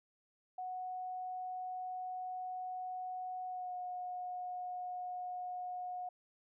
sine tone with pitch glide, 737 to 725.2 Hz, F#5 to F#5, -7 to -35 cents, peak -39 dBFS, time 0.58-6.09 s, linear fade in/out 5 ms, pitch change -28 cents, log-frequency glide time 3.47-3.74 s, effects none

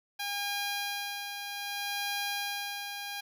10% pulse tone with tremolo, 810 Hz, G#5, 43 cents flat, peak -23 dBFS, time 0.19-3.21 s, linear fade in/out 10 ms, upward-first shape sine, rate 0.63 Hz, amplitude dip 50%, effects none

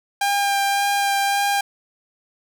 sawtooth tone with vibrato, 800 Hz, G5, 35 cents sharp, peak -14 dBFS, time 0.21-1.61 s, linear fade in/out 5 ms, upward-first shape sine, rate 1.8 Hz, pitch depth 12 cents each way, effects none

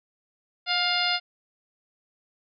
harmonic tone with a mistuned harmonic, 705 Hz, F5, 16 cents sharp, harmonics 1 / 2 / 3 / 4 / 5 / 6 / 7, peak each -30 / -30 / -30 / -30 / -30 / -30 / -30 dBFS, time 0.66-1.2 s, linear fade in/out 50 ms, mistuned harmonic 1, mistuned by +28 cents, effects none

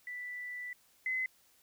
sine tone pair in turn, 1975.5 / 2037 Hz, B6 / C7, 0 / -47 cents, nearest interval minor second, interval 53 cents, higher second, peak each -39 / -31 dBFS, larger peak second, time 0.07-0.73 / 1.06-1.26 s, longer first, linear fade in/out 2 ms, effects white hiss -67 dBFS RMS until 1.62 s

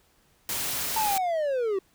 white noise, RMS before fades -30 dBFS, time 0.49-1.18 s, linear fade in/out 2 ms
triangle linear sweep, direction down, 902 to 370 Hz, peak -22 dBFS, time 0.96-1.79 s, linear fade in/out 5 ms
effects pink hiss -64 dBFS RMS until 1.94 s

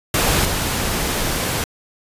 pink noise with level steps, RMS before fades -17 / -21 dBFS, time 0.14-1.64 s, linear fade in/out 2 ms, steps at 0.45 s, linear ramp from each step 2 ms, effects resampled to 32000 Hz

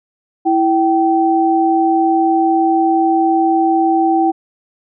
sine tone pair together, 329.6 / 773.6 Hz, E4 / G5, 0 / -23 cents, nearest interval octave + minor third, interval 1477 cents, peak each -13 dBFS, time 0.45-4.32 s, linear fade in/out 20 ms, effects none

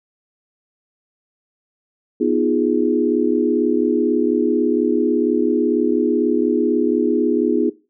sine chord, F half-diminished seventh, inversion second, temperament equal, 246.9 / 311.1 / 349.2 / 415.3 Hz, Cb4 / Eb4 / F4 / Ab4, 0 / 0 / 0 / 0 cents, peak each -20 dBFS, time 2.2-7.7 s, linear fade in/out 10 ms, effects noise-tail reverb RT60 0.3 s tail -19 dB re dry

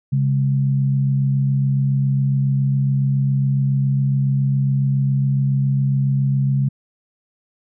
sine tone pair together, 136.78 / 204 Hz, C#3 / G#3, -23 / -31 cents, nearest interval perfect fifth, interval 692 cents, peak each -15 / -25 dBFS, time 0.12-6.69 s, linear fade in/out 10 ms, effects none

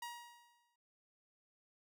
sawtooth tone with exponential decay, 951 Hz, A#5, 34 cents sharp, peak -38 dBFS, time 0.02-0.76 s, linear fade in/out 5 ms, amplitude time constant 160 ms, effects none

